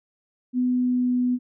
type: tone with pitch glide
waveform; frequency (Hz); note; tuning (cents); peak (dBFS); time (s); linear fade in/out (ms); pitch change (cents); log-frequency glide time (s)
sine; 250.2 to 248.3; B3 to B3; +23 to +9; -19; 0.53-1.39; 50; -14; 0.67-1.12
effects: none